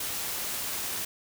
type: noise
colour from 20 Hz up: white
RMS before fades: -33 dBFS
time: 0-1.05 s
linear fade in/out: 5 ms
effects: none